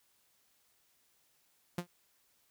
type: tone with exponential decay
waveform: sawtooth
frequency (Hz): 175.5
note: F3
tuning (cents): +9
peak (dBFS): -27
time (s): 1.78-1.87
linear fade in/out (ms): 5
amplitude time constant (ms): 19
effects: white hiss -72 dBFS RMS until 2.5 s